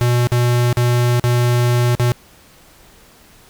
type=tone with dropouts; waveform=square; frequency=121.5 Hz; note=B2; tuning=28 cents flat; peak=-13 dBFS; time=0.01-2.12 s; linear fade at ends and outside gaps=0 ms; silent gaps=0.271-0.319 / 0.728-0.771 / 1.197-1.24 / 1.951-1.997 s; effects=pink hiss -47 dBFS RMS until 3.49 s